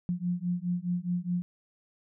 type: beating tone pair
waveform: sine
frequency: 174.61 / 179.41 Hz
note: F3 / F3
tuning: 0 / +47 cents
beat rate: 4.8 Hz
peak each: -31 dBFS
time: 0.09-1.42 s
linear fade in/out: 0 ms
effects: none